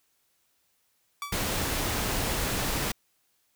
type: tone with exponential decay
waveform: sawtooth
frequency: 1149 Hz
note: D6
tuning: 38 cents flat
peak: -26 dBFS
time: 1.22-1.48 s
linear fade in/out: 1 ms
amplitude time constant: 56 ms
type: noise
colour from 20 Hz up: pink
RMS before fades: -29 dBFS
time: 1.32-2.92 s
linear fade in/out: 5 ms
effects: white hiss -71 dBFS RMS until 3.55 s